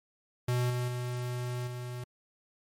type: tone with level steps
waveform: square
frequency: 123.47 Hz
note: B2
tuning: in tune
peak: -27 / -30 / -33 / -37 dBFS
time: 0.48-2.04 s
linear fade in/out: 5 ms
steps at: 0.7 / 0.88 / 1.67 s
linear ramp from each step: 2 ms
effects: MP3 64 kbps